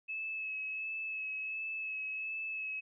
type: tone with vibrato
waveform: sine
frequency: 2593 Hz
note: E7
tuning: 29 cents flat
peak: -36 dBFS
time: 0.08-2.81 s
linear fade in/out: 20 ms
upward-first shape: sine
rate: 1.4 Hz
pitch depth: 19 cents each way
effects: none